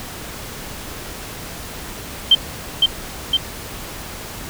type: tone with echo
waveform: sine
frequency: 3136 Hz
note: G7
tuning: in tune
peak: -6 dBFS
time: 2.31-2.35 s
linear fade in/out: 5 ms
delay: 510 ms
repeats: 2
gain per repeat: -3 dB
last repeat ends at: 3.37 s
effects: pink hiss -32 dBFS RMS until 4.49 s